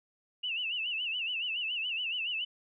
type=tone with vibrato; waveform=sine; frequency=2794 Hz; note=F7; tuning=in tune; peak=-31 dBFS; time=0.43-2.45 s; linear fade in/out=10 ms; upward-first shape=sine; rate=7.1 Hz; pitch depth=130 cents each way; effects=none